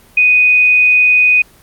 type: tone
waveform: sine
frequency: 2489 Hz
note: D#7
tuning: in tune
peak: -6 dBFS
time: 0.17-1.42 s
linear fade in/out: 5 ms
effects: pink hiss -45 dBFS RMS until 1.62 s + Opus 32 kbps